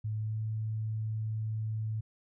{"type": "tone with pitch glide", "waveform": "sine", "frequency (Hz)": [107.9, 109.41], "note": ["A2", "A2"], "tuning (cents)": [-33, -9], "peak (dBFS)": -31, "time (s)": [0.04, 2.01], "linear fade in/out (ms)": 10, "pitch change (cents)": 24, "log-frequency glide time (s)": [0.17, 0.39], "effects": []}